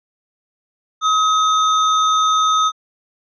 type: tone with sample-and-hold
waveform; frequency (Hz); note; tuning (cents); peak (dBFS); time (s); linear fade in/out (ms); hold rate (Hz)
sine; 1271; D#6; +36; -12; 1.01-2.72; 50; 4900
effects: resampled to 16000 Hz